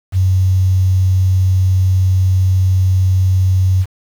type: tone with quantisation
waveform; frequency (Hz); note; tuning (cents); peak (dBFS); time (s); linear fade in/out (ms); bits
sine; 93.5; F#2; +19; -9; 0.12-3.86; 50; 6
effects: none